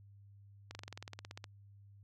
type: slowing click train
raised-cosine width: 0.2 ms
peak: -28 dBFS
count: 15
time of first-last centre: 0.71-1.442 s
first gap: 40 ms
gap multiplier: 1.04
effects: added 100 Hz sine -56 dBFS peak until 2.03 s